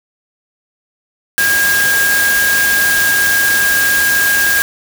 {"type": "tone in noise", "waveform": "sine", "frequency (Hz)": 1623, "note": "G#6", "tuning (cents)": -40, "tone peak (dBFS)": -11, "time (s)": [1.38, 4.62], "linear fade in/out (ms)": 0, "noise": "white", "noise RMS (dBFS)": -17, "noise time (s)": [1.38, 4.62], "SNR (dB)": 3, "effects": []}